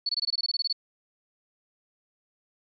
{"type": "tone bursts", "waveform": "sine", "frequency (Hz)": 4435, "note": "C#8", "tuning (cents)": 0, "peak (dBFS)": -24, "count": 13, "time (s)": [0.06, 0.728], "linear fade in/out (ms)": 5, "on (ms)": 32, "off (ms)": 21, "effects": []}